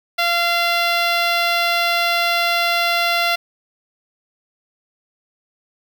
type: tone with notch filter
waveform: 10% pulse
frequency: 688 Hz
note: F5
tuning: 26 cents flat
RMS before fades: -18 dBFS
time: 0.18-3.36 s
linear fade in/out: 10 ms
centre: 9600 Hz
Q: 1.2
effects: 8-bit